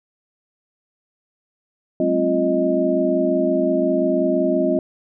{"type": "tone cluster", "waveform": "sine", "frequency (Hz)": [190.8, 216.5, 266, 346.7, 623], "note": ["G3", "A3", "C4", "F4", "D#5"], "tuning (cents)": [-47, -28, 29, -13, 2], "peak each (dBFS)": [-26, -29, -21, -21, -20], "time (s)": [2, 4.79], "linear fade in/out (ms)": 2, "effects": []}